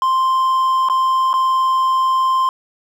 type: tone with dropouts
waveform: triangle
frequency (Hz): 1046.5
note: C6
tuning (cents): 0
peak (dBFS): -11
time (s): 0.02-2.49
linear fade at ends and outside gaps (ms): 1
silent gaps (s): 0.887-0.898 / 1.331-1.339
effects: none